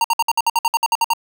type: tone bursts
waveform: square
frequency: 925 Hz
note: A#5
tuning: 14 cents flat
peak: -14 dBFS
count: 13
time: 0.01-1.135 s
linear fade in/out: 2 ms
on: 33 ms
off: 58 ms
effects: none